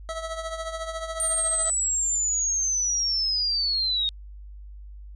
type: tone with tremolo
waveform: 25% pulse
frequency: 650 Hz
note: E5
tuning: 24 cents flat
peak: -24 dBFS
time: 0.09-1.7 s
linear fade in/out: 0 ms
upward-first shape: triangle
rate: 14 Hz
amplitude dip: 70%
type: linear sweep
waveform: sine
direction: down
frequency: 8870 to 3698 Hz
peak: -22 dBFS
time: 1.2-4.09 s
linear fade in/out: 0 ms
effects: added 50 Hz sine -39 dBFS peak until 5.15 s + resampled to 22050 Hz